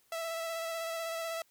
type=tone with vibrato; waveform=sawtooth; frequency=659.3 Hz; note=E5; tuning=in tune; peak=-31 dBFS; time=0.12-1.42 s; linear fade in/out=2 ms; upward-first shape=square; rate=16 Hz; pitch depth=15 cents each way; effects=white hiss -69 dBFS RMS until 1.5 s